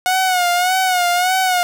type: tone with vibrato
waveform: sawtooth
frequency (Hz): 728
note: F#5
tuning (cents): -28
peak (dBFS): -10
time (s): 0.06-1.63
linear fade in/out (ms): 0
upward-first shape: sine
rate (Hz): 1.7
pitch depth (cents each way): 65
effects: none